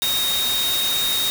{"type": "tone in noise", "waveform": "sine", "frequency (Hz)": 3729, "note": "A#7", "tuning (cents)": 0, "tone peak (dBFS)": -20, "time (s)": [0.02, 1.3], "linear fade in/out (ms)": 0, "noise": "white", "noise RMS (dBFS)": -25, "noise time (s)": [0.02, 1.3], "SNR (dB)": 2, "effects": []}